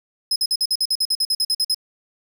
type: tone bursts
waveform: 40% pulse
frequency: 5110 Hz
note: D#8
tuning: 45 cents sharp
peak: -16 dBFS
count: 15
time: 0.31-1.746 s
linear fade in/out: 5 ms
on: 50 ms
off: 49 ms
effects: none